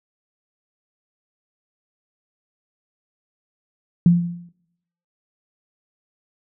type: tone with exponential decay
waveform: sine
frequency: 173.2 Hz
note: F3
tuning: 14 cents flat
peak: -7 dBFS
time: 4.06-4.49 s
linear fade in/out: 2 ms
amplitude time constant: 92 ms
effects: noise-tail reverb RT60 0.8 s tail -17 dB re dry